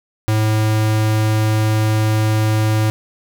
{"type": "tone", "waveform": "square", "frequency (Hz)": 108.5, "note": "A2", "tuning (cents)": -24, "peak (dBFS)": -14, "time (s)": [0.28, 2.9], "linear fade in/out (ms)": 0, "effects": []}